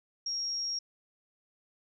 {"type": "tone", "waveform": "sine", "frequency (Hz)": 5588, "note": "F8", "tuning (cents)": 0, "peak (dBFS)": -31, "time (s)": [0.26, 0.79], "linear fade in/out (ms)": 5, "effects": []}